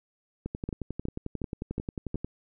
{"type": "two click trains", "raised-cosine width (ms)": 3, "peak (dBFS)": [-19, -20], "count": [5, 21], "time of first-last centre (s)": [[0.69, 2.145], [0.46, 2.246]], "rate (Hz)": [2.75, 11.2], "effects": []}